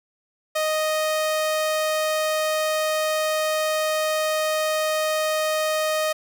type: tone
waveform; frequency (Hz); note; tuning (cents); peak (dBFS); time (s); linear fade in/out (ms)
sawtooth; 622; D#5; -1; -17; 0.55-6.13; 10
effects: none